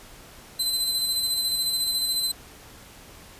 sawtooth tone with tremolo, 4054 Hz, B7, 45 cents sharp, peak -19 dBFS, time 0.59-2.32 s, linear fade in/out 10 ms, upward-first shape square, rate 14 Hz, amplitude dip 30%, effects pink hiss -47 dBFS RMS until 3.39 s + resampled to 32000 Hz

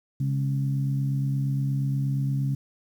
harmonic tone, 68.5 Hz, C#2, 20 cents flat, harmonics 2 / 3 / 4, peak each -23 / -35 / -36 dBFS, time 0.2-2.55 s, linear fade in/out 5 ms, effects 9-bit

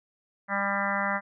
harmonic tone with a mistuned harmonic, 199.2 Hz, G3, 28 cents sharp, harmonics 1 / 3 / 4 / 5 / 6 / 7 / 8 / 9 / 10, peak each -34 / -34 / -34 / -34 / -34 / -34 / -34 / -34 / -34 dBFS, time 0.48-1.21 s, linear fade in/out 50 ms, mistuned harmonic 7, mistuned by -16 cents, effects none

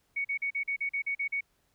sine tone bursts, 2230 Hz, C#7, 10 cents sharp, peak -28 dBFS, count 10, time 0.16-1.409 s, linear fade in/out 10 ms, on 88 ms, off 41 ms, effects pink hiss -72 dBFS RMS until 1.74 s

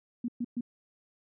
sine tone bursts, 240 Hz, B3, 49 cents flat, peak -29 dBFS, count 3, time 0.24-0.609 s, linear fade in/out 5 ms, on 43 ms, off 120 ms, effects none

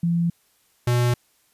sine / square tone pair in turn, 170 / 121.57 Hz, F3 / B2, -46 / -27 cents, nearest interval tritone, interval 581 cents, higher first, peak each -18 dBFS, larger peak neither, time 0.03-0.3 / 0.87-1.14 s, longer neither, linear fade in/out 5 ms, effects white hiss -63 dBFS RMS until 1.53 s + resampled to 32000 Hz

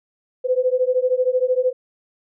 sine beating tone pair, 501 / 514 Hz, B4 / C5, +25 / -31 cents, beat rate 13 Hz, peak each -19 / -19 dBFS, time 0.44-1.73 s, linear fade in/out 20 ms, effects none

